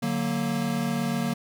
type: chord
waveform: square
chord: D augmented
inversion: none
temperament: equal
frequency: 146.83 / 185 / 233.1 Hz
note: D3 / F#3 / A#3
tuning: 0 / 0 / 0 cents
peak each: -32 / -31 / -28 dBFS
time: 0.02-1.34 s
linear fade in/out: 10 ms
effects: none